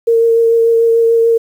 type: tone with vibrato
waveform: sine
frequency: 459.4 Hz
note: A#4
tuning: 25 cents flat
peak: -7 dBFS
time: 0.07-1.38 s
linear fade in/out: 10 ms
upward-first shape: triangle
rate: 6.8 Hz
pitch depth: 16 cents each way
effects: 7-bit